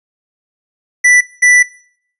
square tone bursts at uneven times, 1975.5 Hz, B6, in tune, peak -6 dBFS, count 2, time 1.04-1.21 / 1.42-1.63 s, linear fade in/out 10 ms, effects noise-tail reverb RT60 0.6 s tail -21 dB re dry + resampled to 24000 Hz

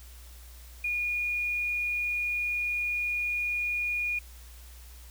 sine tone, 2440 Hz, D#7, 34 cents flat, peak -27 dBFS, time 0.84-4.19 s, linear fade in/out 5 ms, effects added 60 Hz sine -46 dBFS peak until 5.1 s + white hiss -54 dBFS RMS until 5.1 s

